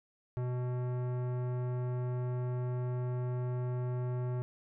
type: tone with tanh clipping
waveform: sine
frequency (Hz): 124.4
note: B2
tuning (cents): +13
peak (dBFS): -34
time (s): 0.37-4.42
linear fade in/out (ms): 0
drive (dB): 17
effects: none